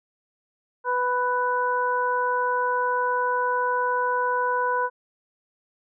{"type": "harmonic tone", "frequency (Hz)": 495.7, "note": "B4", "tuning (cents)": 6, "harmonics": [1, 2, 3], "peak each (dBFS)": [-27, -23, -28], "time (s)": [0.84, 4.9], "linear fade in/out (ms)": 50, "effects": []}